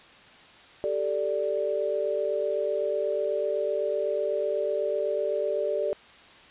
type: chord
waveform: sine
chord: G suspended second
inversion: none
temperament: equal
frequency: 392 / 440 / 587.3 Hz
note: G4 / A4 / D5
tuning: 0 / 0 / 0 cents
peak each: -31 / -30 / -27 dBFS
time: 0.84-5.93 s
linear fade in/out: 0 ms
effects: white hiss -51 dBFS RMS until 6.5 s + resampled to 8000 Hz